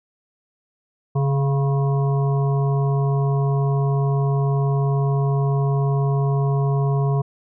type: harmonic tone with a mistuned harmonic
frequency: 138.9 Hz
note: C#3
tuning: 4 cents sharp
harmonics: 1 / 3 / 5 / 7 / 8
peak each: -17 / -27 / -31 / -34 / -35 dBFS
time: 1.15-7.22 s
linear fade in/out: 10 ms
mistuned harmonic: 8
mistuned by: -39 cents
effects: none